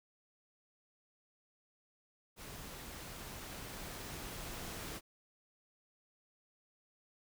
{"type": "noise with level ramp", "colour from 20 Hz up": "pink", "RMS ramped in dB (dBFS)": [-49, -44], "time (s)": [2.36, 5.01], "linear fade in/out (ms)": 50, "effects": []}